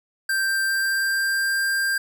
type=tone with pitch glide; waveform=square; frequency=1574 to 1589.5 Hz; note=G6 to G6; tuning=+7 to +24 cents; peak=-21 dBFS; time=0.29-1.98 s; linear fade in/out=5 ms; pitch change=+17 cents; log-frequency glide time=0.56-1.64 s; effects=none